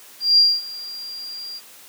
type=tone with ADSR envelope; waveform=sine; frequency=4772 Hz; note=D8; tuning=27 cents sharp; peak=-9 dBFS; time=0.2-1.61 s; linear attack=180 ms; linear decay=230 ms; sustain=-21 dB; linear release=45 ms; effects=white hiss -45 dBFS RMS until 1.88 s + high-pass 200 Hz 12 dB/octave